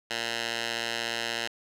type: tone with band-pass filter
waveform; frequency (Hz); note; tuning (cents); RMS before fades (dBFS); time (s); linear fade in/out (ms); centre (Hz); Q
10% pulse; 116.54; A#2; 0; -32; 0.1-1.48; 10; 3200; 0.98
effects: none